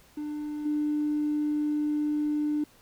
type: tone with level steps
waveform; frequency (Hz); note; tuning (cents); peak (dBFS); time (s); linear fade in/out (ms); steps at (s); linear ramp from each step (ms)
triangle; 298.6; D4; +29; -29 / -21; 0.17-2.64; 5; 0.65; 10
effects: tanh soft clip ceiling -22 dBFS + pink hiss -58 dBFS RMS until 2.81 s